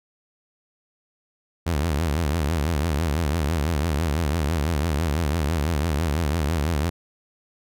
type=tone with vibrato; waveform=sawtooth; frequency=77.78 Hz; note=D#2; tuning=in tune; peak=-17 dBFS; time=1.66-6.9 s; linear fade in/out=10 ms; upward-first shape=triangle; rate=6 Hz; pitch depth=230 cents each way; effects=none